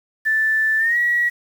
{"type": "tone with pitch glide", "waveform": "sine", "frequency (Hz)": [1760, 1919.3], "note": ["A6", "B6"], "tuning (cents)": [0, -50], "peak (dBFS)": -15, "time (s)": [0.25, 1.3], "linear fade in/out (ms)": 20, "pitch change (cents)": 150, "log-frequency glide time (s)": [0.78, 0.97], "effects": ["7-bit"]}